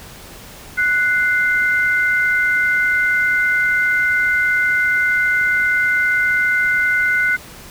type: tone pair together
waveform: sine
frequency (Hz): 1480 / 2085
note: F#6 / C7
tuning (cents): 0 / -7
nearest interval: tritone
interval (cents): 593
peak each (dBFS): -15 / -18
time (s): 0.77-7.37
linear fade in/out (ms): 20
effects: pink hiss -38 dBFS RMS until 7.7 s